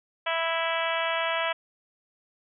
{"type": "harmonic tone", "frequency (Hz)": 329.6, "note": "E4", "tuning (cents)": 0, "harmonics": [2, 3, 4, 5, 6, 7, 8, 9, 10], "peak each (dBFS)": [-30, -32, -33, -34, -35, -35, -36, -37, -37], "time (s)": [0.26, 1.53], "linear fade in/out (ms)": 10, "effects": []}